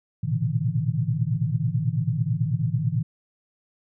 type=tone cluster; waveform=sine; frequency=110.1 / 119.2 / 128.3 / 149.4 / 164.5 Hz; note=A2 / A#2 / C3 / D3 / E3; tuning=+2 / +39 / -34 / +30 / -3 cents; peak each=-28 dBFS; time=0.23-3.03 s; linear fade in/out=10 ms; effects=none